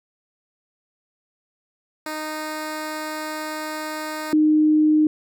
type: tone pair in turn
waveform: 10% pulse / sine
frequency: 308.9 / 306.8 Hz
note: D#4 / D#4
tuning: -12 / -24 cents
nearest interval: unison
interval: 12 cents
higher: first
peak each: -19 / -13 dBFS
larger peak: second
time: 2.06-4.33 / 4.33-5.07 s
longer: first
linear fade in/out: 2 ms
effects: none